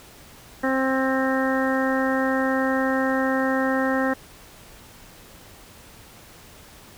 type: harmonic tone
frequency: 264.1 Hz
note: C4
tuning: 16 cents sharp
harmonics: 1 / 2 / 3 / 4 / 5 / 6 / 7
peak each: -23 / -25 / -30 / -32 / -32 / -31 / -29 dBFS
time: 0.63-4.14 s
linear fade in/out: 10 ms
effects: pink hiss -47 dBFS RMS until 6.97 s